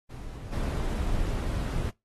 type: noise with level steps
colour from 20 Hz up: brown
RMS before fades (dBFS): -39 / -29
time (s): 0.09-1.91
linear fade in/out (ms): 20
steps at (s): 0.52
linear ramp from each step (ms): 10
effects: noise-tail reverb RT60 0.2 s tail -22 dB re dry + AAC 32 kbps